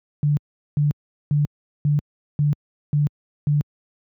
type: tone bursts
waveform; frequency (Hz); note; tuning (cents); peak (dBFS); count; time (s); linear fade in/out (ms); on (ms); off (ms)
sine; 146.83; D3; 0; -15; 7; 0.23-3.61; 0; 140; 400
effects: high-pass 80 Hz 12 dB/octave